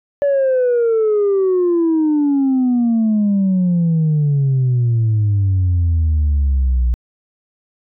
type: exponential sweep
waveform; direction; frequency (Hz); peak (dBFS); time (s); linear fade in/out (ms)
sine; down; 575 to 59; -10; 0.22-6.94; 0
effects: tanh soft clip ceiling -10 dBFS